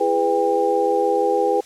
sine tone cluster, 336.4 / 413.4 / 499.6 / 799 Hz, E4 / G#4 / B4 / G5, +35 / -8 / +20 / +33 cents, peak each -25 / -21 / -20 / -21 dBFS, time 0-1.61 s, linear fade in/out 10 ms, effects white hiss -46 dBFS RMS until 1.65 s + low-pass 9000 Hz 12 dB/octave

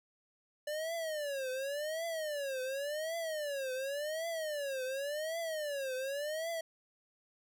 square tone with vibrato, 587 Hz, D5, 1 cent flat, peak -36 dBFS, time 0.67-6.61 s, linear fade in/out 5 ms, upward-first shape triangle, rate 0.9 Hz, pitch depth 250 cents each way, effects none

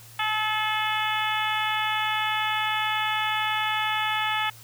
harmonic tone with a mistuned harmonic, 431 Hz, A4, 36 cents flat, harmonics 2 / 3 / 4 / 5 / 6 / 7 / 8, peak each -28 / -30 / -31 / -32 / -33 / -33 / -34 dBFS, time 0.19-4.5 s, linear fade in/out 5 ms, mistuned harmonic 7, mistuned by -17 cents, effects added 114 Hz sine -49 dBFS peak until 4.63 s + white hiss -49 dBFS RMS until 4.63 s

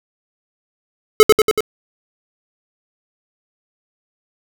square tone with echo, 430.7 Hz, A4, 37 cents flat, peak -3 dBFS, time 1.2-1.23 s, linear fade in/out 0 ms, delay 94 ms, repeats 4, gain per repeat -3 dB, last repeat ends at 1.606 s, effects none

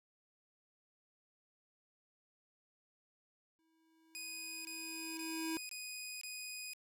square tone with exponential growth, 323.3 Hz, E4, 34 cents flat, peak -37 dBFS, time 3.59-5.57 s, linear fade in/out 0 ms, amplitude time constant 430 ms
15% pulse tone bursts, 2489 Hz, D#7, in tune, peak -37 dBFS, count 5, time 4.15-6.734 s, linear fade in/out 0 ms, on 500 ms, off 21 ms
effects none

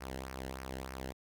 sawtooth tone with flanger, 65.6 Hz, C2, 5 cents sharp, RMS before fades -43 dBFS, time 0-1.13 s, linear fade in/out 20 ms, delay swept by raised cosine 0.26 to 0.87 ms, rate 3.3 Hz, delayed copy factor -0.65, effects none

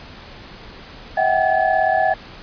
sine tone cluster, 643 / 739 / 776 / 1714 Hz, E5 / F#5 / G5 / A6, -43 / -2 / -18 / -46 cents, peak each -20 / -19 / -19 / -23 dBFS, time 1.17-2.14 s, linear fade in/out 5 ms, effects pink hiss -39 dBFS RMS until 2.42 s + resampled to 11025 Hz

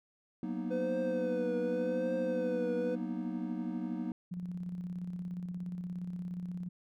triangle chord, B major seventh, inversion second, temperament equal with one note detuned, 185 / 234.6 / 246.9 / 311.1 Hz, F#3 / A#3 / B3 / D#4, 0 / +11 / 0 / 0 cents, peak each -38 / -37 / -39 / -38 dBFS, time 0.43-4.12 s, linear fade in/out 2 ms
triangle tone with vibrato, 505 Hz, B4, 39 cents sharp, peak -30 dBFS, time 0.7-2.96 s, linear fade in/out 20 ms, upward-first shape triangle, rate 0.86 Hz, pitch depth 66 cents each way
sine tone with tremolo, 178.3 Hz, F3, 36 cents sharp, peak -35 dBFS, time 4.31-6.69 s, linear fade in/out 10 ms, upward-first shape square, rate 17 Hz, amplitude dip 40%
effects none

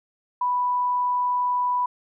sine tone, 987.8 Hz, B5, in tune, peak -20 dBFS, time 0.41-1.86 s, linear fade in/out 5 ms, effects none

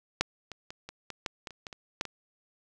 clicks, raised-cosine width 0.2 ms, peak -7 / -23 / -24 / -24 / -21 / -14 / -21 / -29 / -22 / -25 / -12 / -21 dBFS, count 12, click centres 0.21 / 0.517 / 0.705 / 0.89 / 1.103 / 1.262 / 1.472 / 1.507 / 1.668 / 1.728 / 2.011 / 2.053 s, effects none

